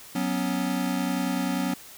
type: chord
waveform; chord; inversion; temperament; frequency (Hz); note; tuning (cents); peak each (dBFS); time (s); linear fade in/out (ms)
square; F# suspended fourth; none; equal; 185 / 246.9 / 277.2; F#3 / B3 / C#4; 0 / 0 / 0; -30; 0.15-1.74; 5
effects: white hiss -46 dBFS RMS until 1.97 s